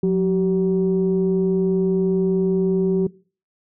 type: tone pair together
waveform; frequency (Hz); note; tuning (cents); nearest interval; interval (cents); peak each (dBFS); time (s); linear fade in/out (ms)
sine; 180.7 / 382.9; F#3 / G4; -41 / -41; octave + minor second; 1300; -17 / -18; 0.03-3.07; 5
effects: noise-tail reverb RT60 0.4 s tail -22 dB re dry + tanh soft clip ceiling -10 dBFS